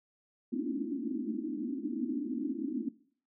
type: band-pass noise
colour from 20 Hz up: white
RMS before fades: -35 dBFS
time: 0.52-2.89 s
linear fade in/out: 5 ms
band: 220 to 330 Hz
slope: 96 dB/octave
effects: noise-tail reverb RT60 0.5 s tail -19 dB re dry